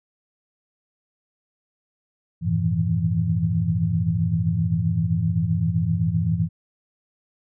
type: tone cluster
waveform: sine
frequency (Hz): 90.9 / 106.4 / 118.9 / 158.3 / 166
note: F#2 / G#2 / A#2 / D#3 / E3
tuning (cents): -30 / +42 / +35 / +30 / +12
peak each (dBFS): -27 / -25 / -29 / -29 / -22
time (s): 2.41-6.49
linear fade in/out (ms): 50
effects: none